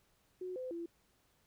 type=tone with pitch steps; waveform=sine; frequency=366.7 / 511 / 339 Hz; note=F#4 / C5 / E4; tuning=-15 / -41 / +49 cents; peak=-39 dBFS; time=0.41-0.86 s; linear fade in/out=5 ms; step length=150 ms; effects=pink hiss -73 dBFS RMS until 1.46 s